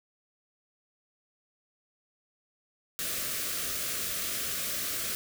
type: band-stop noise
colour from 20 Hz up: white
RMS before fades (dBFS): -33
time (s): 2.99-5.15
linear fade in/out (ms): 0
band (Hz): 700 to 1100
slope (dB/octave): 96
effects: none